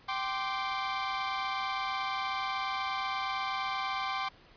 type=chord; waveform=sawtooth; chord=G suspended fourth; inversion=none; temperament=equal with one note detuned; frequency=777.7 / 1046.5 / 1174.7 Hz; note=G5 / C6 / D6; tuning=-14 / 0 / 0 cents; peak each=-32 dBFS; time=0.08-4.29 s; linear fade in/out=10 ms; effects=pink hiss -58 dBFS RMS until 4.56 s + resampled to 11025 Hz